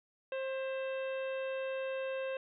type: harmonic tone with a mistuned harmonic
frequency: 530 Hz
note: C5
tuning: 22 cents sharp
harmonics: 1 / 2 / 3 / 4 / 5 / 6 / 7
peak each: -35 / -49 / -47 / -56 / -47 / -57 / -59 dBFS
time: 0.32-2.37 s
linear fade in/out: 2 ms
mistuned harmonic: 4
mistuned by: -79 cents
effects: none